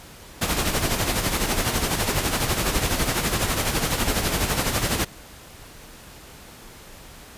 pink noise with tremolo, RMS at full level -21 dBFS, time 0.41-5.05 s, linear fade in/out 10 ms, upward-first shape sine, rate 12 Hz, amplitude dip 55%, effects pink hiss -44 dBFS RMS until 7.37 s + resampled to 32000 Hz

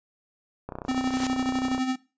click train, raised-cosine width 1 ms, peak -20 dBFS, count 35, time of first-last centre 0.69-1.78 s, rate 31.2 Hz
white noise with exponential growth, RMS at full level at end -29 dBFS, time 0.84-1.27 s, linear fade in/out 2 ms, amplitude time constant 93 ms
square tone with tremolo, 258.7 Hz, C4, 19 cents flat, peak -23 dBFS, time 0.88-1.96 s, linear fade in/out 10 ms, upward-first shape sine, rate 12 Hz, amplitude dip 55%
effects noise-tail reverb RT60 0.3 s tail -18 dB re dry + resampled to 16000 Hz

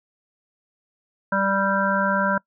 harmonic tone, 196 Hz, G3, in tune, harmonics 1 / 3 / 5 / 7 / 8, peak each -25 / -25 / -25 / -25 / -25 dBFS, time 1.32-2.38 s, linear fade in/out 5 ms, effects noise-tail reverb RT60 0.1 s tail -24 dB re dry

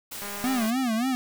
white noise, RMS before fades -37 dBFS, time 0.11-0.71 s, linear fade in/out 10 ms
click train, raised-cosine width 0.5 ms, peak -24 dBFS, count 90, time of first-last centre 0.22-0.658 s, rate 203 Hz
square tone with vibrato, 240.8 Hz, B3, 44 cents flat, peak -24 dBFS, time 0.44-1.15 s, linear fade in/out 0 ms, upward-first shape sine, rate 3.5 Hz, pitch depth 170 cents each way
effects none

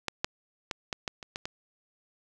clicks, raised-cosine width 0.2 ms, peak -12 / -9 / -14 / -14 / -14 / -24 / -17 / -17 dBFS, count 8, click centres 0.083 / 0.245 / 0.712 / 0.928 / 1.078 / 1.228 / 1.359 / 1.455 s, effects none

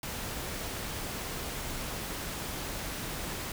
pink noise, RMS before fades -37 dBFS, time 0.03-3.52 s, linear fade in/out 2 ms, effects none

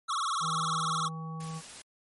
square tone with vibrato, 1215 Hz, D#6, 42 cents flat, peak -29 dBFS, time 0.08-1.09 s, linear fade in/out 20 ms, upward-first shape sine, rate 20 Hz, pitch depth 200 cents each way
harmonic tone, 160.7 Hz, E3, 44 cents flat, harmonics 1 / 3 / 5 / 7, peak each -36 / -51 / -49 / -44 dBFS, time 0.4-1.62 s, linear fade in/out 50 ms
white noise, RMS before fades -46 dBFS, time 1.4-1.82 s, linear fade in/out 5 ms
effects MP3 48 kbps

